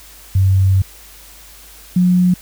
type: tone pair in turn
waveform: sine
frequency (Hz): 95.5 / 180.28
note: G2 / F#3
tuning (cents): -45 / -45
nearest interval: major seventh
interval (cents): 1100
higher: second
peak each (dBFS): -9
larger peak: neither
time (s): 0.35-0.82 / 1.96-2.34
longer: first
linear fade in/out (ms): 5
effects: added 50 Hz sine -44 dBFS peak until 2.41 s + white hiss -41 dBFS RMS until 2.41 s